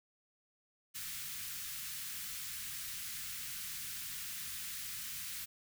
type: band-stop noise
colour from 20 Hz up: white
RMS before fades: -43 dBFS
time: 0.94-5.46 s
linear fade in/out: 20 ms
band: 190 to 1400 Hz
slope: 24 dB/octave
effects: none